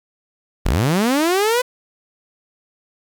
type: linear sweep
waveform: sawtooth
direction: up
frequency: 32 to 509 Hz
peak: -11 dBFS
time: 0.65-1.62 s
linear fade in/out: 10 ms
effects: 7-bit